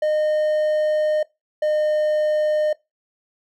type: tone pair in turn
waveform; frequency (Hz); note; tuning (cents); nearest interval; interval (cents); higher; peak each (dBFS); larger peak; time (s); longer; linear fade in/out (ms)
triangle; 612 / 609.3; D#5 / D#5; -29 / -36; unison; 7; first; -15; neither; 0.02-1.23 / 1.62-2.73; first; 5
effects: noise-tail reverb RT60 0.2 s tail -21 dB re dry